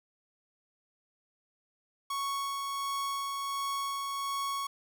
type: tone with tremolo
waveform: 45% pulse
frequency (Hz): 1108.7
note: C#6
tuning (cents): 0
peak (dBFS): -31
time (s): 2.1-4.67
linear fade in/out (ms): 5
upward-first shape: sine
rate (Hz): 1.4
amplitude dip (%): 25
effects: 11-bit